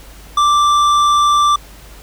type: tone with tanh clipping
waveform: sine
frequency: 1174.7 Hz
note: D6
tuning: in tune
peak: -11 dBFS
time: 0.37-1.56 s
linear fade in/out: 5 ms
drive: 12 dB
effects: added 50 Hz sine -37 dBFS peak until 2.02 s + pink hiss -41 dBFS RMS until 2.02 s